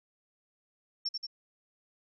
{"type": "tone with echo", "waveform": "sine", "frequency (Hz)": 5440, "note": "F8", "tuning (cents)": -46, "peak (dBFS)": -29, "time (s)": [1.05, 1.09], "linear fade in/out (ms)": 10, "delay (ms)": 89, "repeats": 2, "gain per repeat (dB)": -3, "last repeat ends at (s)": 1.268, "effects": []}